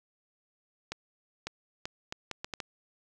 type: accelerating click train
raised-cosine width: 0.2 ms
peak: -18 dBFS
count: 8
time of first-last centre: 0.92-2.602 s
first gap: 550 ms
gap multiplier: 0.7
effects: none